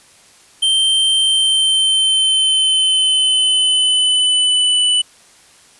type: tone with pitch glide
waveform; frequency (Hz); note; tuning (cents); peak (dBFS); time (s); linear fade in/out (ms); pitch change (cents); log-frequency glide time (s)
square; 3130 to 2982; G7 to F#7; -3 to +13; -12; 0.62-5.02; 10; -84; 1.16-4.84
effects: white hiss -47 dBFS RMS until 5.79 s + resampled to 24000 Hz

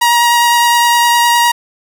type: tone with vibrato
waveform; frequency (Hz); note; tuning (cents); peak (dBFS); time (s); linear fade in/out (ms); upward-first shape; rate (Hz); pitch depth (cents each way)
sawtooth; 949; A#5; +31; -4; 0.01-1.52; 10; triangle; 9.8; 13
effects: none

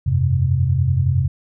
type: chord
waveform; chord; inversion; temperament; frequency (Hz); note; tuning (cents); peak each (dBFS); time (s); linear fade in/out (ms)
sine; F suspended second; none; equal; 87.31 / 98 / 130.81; F2 / G2 / C3; 0 / 0 / 0; -19 / -21 / -17; 0.06-1.28; 10
effects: none

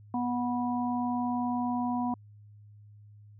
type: harmonic tone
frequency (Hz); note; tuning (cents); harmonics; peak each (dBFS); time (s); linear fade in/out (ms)
244.6; B3; -16; 1 / 3 / 4; -29 / -34 / -35; 0.14-2.14; 2
effects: added 104 Hz sine -50 dBFS peak until 3.39 s

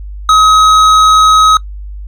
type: tone with hard clipping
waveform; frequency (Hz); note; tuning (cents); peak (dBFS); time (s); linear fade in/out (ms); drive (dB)
sine; 1271; D#6; +36; -5; 0.29-1.57; 2; 10
effects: noise-tail reverb RT60 0.1 s tail -22 dB re dry + added 50 Hz sine -22 dBFS peak until 2.07 s

